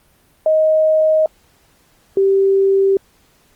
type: tone pair in turn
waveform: sine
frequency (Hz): 627 / 389.8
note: D#5 / G4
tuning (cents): +13 / -10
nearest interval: minor sixth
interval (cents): 823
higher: first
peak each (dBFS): -10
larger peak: neither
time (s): 0.46-1.26 / 2.17-2.97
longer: neither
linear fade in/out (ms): 2
effects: pink hiss -55 dBFS RMS until 3.55 s + Opus 32 kbps